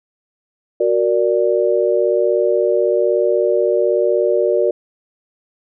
sine chord, Gb augmented, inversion none, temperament equal, 370 / 466.2 / 587.3 Hz, Gb4 / Bb4 / D5, 0 / 0 / 0 cents, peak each -17 dBFS, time 0.8-4.71 s, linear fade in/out 5 ms, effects none

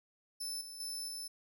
25% pulse tone with level steps, 5274 Hz, E8, in tune, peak -33 / -41 / -34 / -36 dBFS, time 0.4-1.28 s, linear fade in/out 10 ms, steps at 0.61 / 0.8 / 1.08 s, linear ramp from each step 2 ms, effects none

